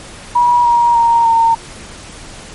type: tone with pitch steps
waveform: sine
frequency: 965 / 947.9 / 931.1 / 914.5 Hz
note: B5 / A#5 / A#5 / A#5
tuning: -40 / +29 / -2 / -33 cents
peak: -7 dBFS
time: 0.35-1.55 s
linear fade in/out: 10 ms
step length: 300 ms
effects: pink hiss -33 dBFS RMS until 2.54 s + MP3 48 kbps